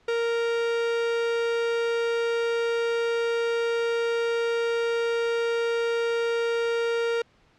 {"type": "tone", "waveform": "45% pulse", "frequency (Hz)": 465.4, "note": "A#4", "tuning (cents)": -3, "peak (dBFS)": -23, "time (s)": [0.08, 7.22], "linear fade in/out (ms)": 5, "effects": ["pink hiss -61 dBFS RMS until 7.58 s", "low-pass 4000 Hz 12 dB/octave"]}